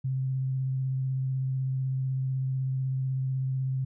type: tone with vibrato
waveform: sine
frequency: 131.8 Hz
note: C3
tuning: 13 cents sharp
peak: -26 dBFS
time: 0.04-3.85 s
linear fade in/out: 10 ms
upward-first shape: sine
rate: 16 Hz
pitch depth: 14 cents each way
effects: none